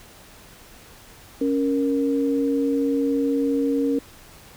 sine tone pair together, 277.2 / 467.2 Hz, C#4 / A#4, 0 / +4 cents, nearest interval major sixth, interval 904 cents, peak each -20 / -24 dBFS, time 1.41-3.99 s, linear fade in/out 5 ms, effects pink hiss -47 dBFS RMS until 4.56 s

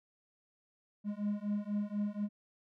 triangle beating tone pair, 204.5 / 208.6 Hz, G#3 / G#3, -26 / +8 cents, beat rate 4.1 Hz, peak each -34 / -34 dBFS, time 1.04-2.29 s, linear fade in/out 50 ms, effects none

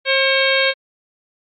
harmonic tone with a mistuned harmonic, 536 Hz, C5, 42 cents sharp, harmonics 1 / 2 / 3 / 4 / 5 / 6 / 7 / 8, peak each -18 / -27 / -20 / -19 / -24 / -23 / -25 / -25 dBFS, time 0.05-0.74 s, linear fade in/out 50 ms, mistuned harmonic 4, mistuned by +71 cents, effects MP3 32 kbps

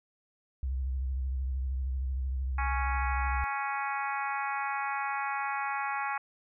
sine tone with vibrato, 65.41 Hz, C2, in tune, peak -29 dBFS, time 0.63-3.44 s, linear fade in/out 0 ms, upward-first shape sine, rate 13 Hz, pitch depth 73 cents each way
harmonic tone, 277.2 Hz, C#4, in tune, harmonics 3 / 4 / 5 / 6 / 7 / 8 / 9, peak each -34 / -36 / -38 / -40 / -41 / -42 / -43 dBFS, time 2.58-6.18 s, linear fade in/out 5 ms
effects none

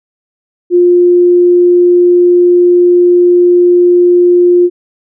sine tone, 353.4 Hz, F4, 21 cents sharp, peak -3 dBFS, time 0.7-4.7 s, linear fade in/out 50 ms, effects none

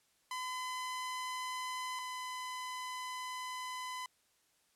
sawtooth tone pair in turn, 1014 / 1010.1 Hz, B5 / B5, +45 / +39 cents, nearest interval unison, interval 6 cents, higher first, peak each -34 / -36 dBFS, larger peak first, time 0.31-1.99 / 1.99-4.06 s, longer second, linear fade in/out 2 ms, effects white hiss -73 dBFS RMS until 4.75 s + low-pass 11000 Hz 12 dB/octave

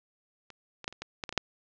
clicks, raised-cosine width 0.2 ms, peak -30 / -25 / -13 / -29 / -19 / -16 / -19 / -20 / -6 dBFS, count 9, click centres 0.503 / 0.843 / 0.879 / 0.926 / 1.02 / 1.238 / 1.292 / 1.326 / 1.377 s, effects low-pass 6000 Hz 12 dB/octave

